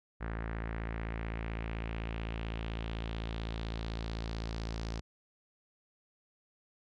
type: tone with low-pass filter sweep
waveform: sawtooth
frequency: 55.8 Hz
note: A1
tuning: 25 cents sharp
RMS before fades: -38 dBFS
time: 0.2-5.01 s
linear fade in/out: 20 ms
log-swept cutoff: 1700 to 5300 Hz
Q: 2.5
effects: none